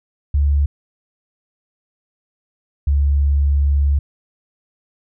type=tone pair in turn; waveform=sine; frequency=71.6 / 70.9 Hz; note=D2 / C#2; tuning=-43 / +40 cents; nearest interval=unison; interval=17 cents; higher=first; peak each=-12 dBFS; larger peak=neither; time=0.34-0.66 / 2.87-3.99 s; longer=second; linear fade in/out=5 ms; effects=none